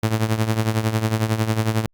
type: tone with tremolo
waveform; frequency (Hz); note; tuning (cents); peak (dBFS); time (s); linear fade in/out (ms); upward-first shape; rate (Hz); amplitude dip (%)
sawtooth; 110.3; A2; +5; -11; 0.03-1.86; 0; triangle; 11; 80
effects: Opus 48 kbps